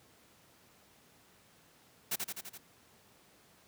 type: noise with echo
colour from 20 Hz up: white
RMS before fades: -33 dBFS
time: 2.11-2.16 s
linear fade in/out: 10 ms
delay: 84 ms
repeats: 5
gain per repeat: -3 dB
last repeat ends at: 2.58 s
effects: pink hiss -63 dBFS RMS until 3.67 s + high-pass 100 Hz 12 dB/octave